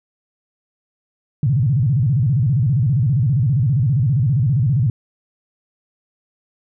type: tone with vibrato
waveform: sine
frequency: 128.7 Hz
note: C3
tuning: 28 cents flat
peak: -13 dBFS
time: 1.43-4.9 s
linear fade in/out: 2 ms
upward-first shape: square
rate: 15 Hz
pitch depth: 240 cents each way
effects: none